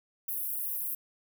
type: high-pass noise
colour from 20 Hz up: pink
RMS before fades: -34 dBFS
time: 0.28-0.95 s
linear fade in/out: 5 ms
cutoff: 11000 Hz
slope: 48 dB/octave
effects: none